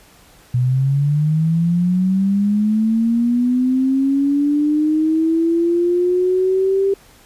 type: linear sweep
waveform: sine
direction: up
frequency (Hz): 121.9 to 395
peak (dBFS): -13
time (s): 0.54-6.94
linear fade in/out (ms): 5
effects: pink hiss -48 dBFS RMS until 7.25 s + resampled to 32000 Hz